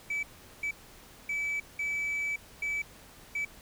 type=tone bursts at uneven times; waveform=sine; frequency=2300 Hz; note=D7; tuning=37 cents flat; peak=-27 dBFS; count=6; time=0.1-0.23 / 0.63-0.71 / 1.29-1.6 / 1.79-2.36 / 2.62-2.82 / 3.35-3.45 s; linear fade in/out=5 ms; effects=tanh soft clip ceiling -28 dBFS + pink hiss -53 dBFS RMS until 3.61 s

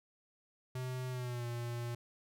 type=tone with pitch glide; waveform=square; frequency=127.7 to 119.15 Hz; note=C3 to A#2; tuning=-42 to +38 cents; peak=-38 dBFS; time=0.75-1.95 s; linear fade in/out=5 ms; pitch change=-120 cents; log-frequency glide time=1.1-1.46 s; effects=none

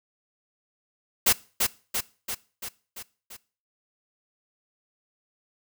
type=noise with echo; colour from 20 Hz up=white; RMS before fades=-19 dBFS; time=1.26-1.33 s; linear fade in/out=10 ms; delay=340 ms; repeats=6; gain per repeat=-4 dB; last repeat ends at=3.37 s; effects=noise-tail reverb RT60 0.4 s tail -21 dB re dry

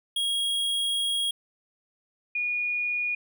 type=tone pair in turn; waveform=square / sine; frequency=3287 / 2446 Hz; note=G#7 / D#7; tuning=-19 / -30 cents; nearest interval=perfect fourth; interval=511 cents; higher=first; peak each=-25 dBFS; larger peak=neither; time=0.16-1.31 / 2.35-3.15 s; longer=first; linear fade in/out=5 ms; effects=none

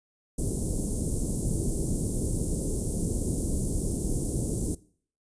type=band-stop noise; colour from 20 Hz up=pink; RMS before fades=-28 dBFS; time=0.38-4.75 s; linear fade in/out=5 ms; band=420 to 8900 Hz; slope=24 dB/octave; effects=noise-tail reverb RT60 0.5 s tail -20 dB re dry + resampled to 22050 Hz

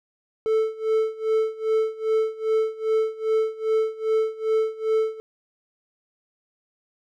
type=tone with tremolo; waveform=triangle; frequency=440 Hz; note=A4; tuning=in tune; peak=-15 dBFS; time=0.46-5.2 s; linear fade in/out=0 ms; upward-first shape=sine; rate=2.5 Hz; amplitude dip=90%; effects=none

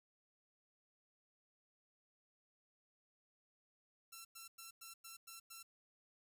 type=tone bursts; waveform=5% pulse; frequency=1348 Hz; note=E6; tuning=38 cents sharp; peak=-40 dBFS; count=7; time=4.12-5.63 s; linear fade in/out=10 ms; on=130 ms; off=100 ms; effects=12-bit

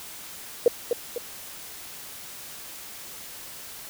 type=tone with echo; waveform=sine; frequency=480 Hz; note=B4; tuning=49 cents flat; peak=-12 dBFS; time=0.66-0.68 s; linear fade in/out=2 ms; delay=250 ms; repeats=2; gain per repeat=-7 dB; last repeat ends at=1.18 s; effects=white hiss -41 dBFS RMS until 3.89 s

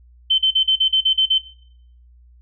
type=tone bursts; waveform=sine; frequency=3081 Hz; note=G7; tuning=31 cents flat; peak=-12 dBFS; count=9; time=0.3-1.384 s; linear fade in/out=10 ms; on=84 ms; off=41 ms; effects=noise-tail reverb RT60 0.7 s tail -19 dB re dry + added 60 Hz sine -46 dBFS peak until 2.41 s

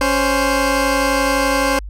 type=tone pair together; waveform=15% pulse; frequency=277.5 / 523.3 Hz; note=C#4 / C5; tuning=+2 / 0 cents; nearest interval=major seventh; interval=1098 cents; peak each=-11 dBFS; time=0.01-1.79 s; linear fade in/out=2 ms; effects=added 50 Hz sine -27 dBFS peak until 1.89 s + low-pass 12000 Hz 12 dB/octave

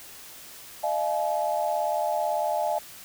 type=tone cluster; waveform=sine; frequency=607 / 685 / 851 Hz; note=D#5 / F5 / G#5; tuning=-43 / -34 / +42 cents; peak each=-28 dBFS; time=0.83-2.79 s; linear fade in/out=10 ms; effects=white hiss -45 dBFS RMS until 3.04 s

